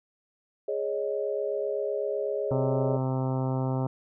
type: chord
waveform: sine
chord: Ab suspended fourth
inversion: none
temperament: equal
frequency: 415.3 / 554.4 / 622.3 Hz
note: Ab4 / Db5 / Eb5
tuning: 0 / 0 / 0 cents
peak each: -30 / -31 / -33 dBFS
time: 0.68-2.97 s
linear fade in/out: 5 ms
type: harmonic tone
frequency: 130.81 Hz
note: C3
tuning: in tune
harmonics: 1 / 2 / 3 / 4 / 5 / 6 / 7 / 8 / 9 / 10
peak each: -27 / -32 / -37 / -37 / -39 / -40 / -40 / -47 / -48 / -49 dBFS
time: 2.51-3.87 s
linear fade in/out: 2 ms
effects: none